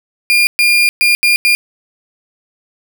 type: tone bursts at uneven times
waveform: 35% pulse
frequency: 2412 Hz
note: D7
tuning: 46 cents sharp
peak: -6 dBFS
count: 5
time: 0.3-0.47 / 0.59-0.89 / 1.01-1.15 / 1.23-1.36 / 1.45-1.55 s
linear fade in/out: 0 ms
effects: none